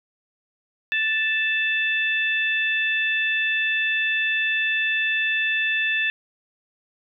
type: harmonic tone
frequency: 880 Hz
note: A5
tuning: in tune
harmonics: 2 / 3 / 4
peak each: -23 / -23 / -30 dBFS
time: 0.92-6.1 s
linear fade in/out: 0 ms
effects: none